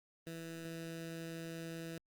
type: tone with notch filter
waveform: 15% pulse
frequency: 164.81 Hz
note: E3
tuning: in tune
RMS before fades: -45 dBFS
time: 0.27-1.98 s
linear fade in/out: 0 ms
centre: 870 Hz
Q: 1.3
effects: Opus 32 kbps